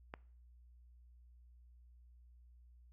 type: click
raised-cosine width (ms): 0.5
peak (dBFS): -29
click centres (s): 0.139
effects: noise-tail reverb RT60 0.5 s tail -22 dB re dry + added 60 Hz sine -59 dBFS peak until 2.92 s